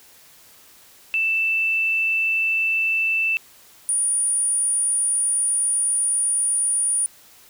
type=tone pair in turn; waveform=sine; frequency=2654 / 9484 Hz; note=E7 / D9; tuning=+11 / +16 cents; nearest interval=octave + minor seventh; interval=2205 cents; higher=second; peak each=-18 dBFS; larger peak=neither; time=1.14-3.37 / 3.89-7.06 s; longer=second; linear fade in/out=0 ms; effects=white hiss -50 dBFS RMS until 7.49 s